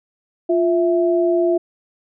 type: tone pair together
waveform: sine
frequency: 349.2 / 659.2 Hz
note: F4 / E5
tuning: 0 / 0 cents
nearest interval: major seventh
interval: 1100 cents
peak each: -15 / -19 dBFS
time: 0.49-1.58 s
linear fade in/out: 10 ms
effects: none